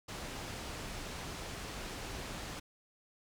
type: low-pass noise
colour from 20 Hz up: pink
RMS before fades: -43 dBFS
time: 0.08-2.6 s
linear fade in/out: 10 ms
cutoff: 7800 Hz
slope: 12 dB/octave
effects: none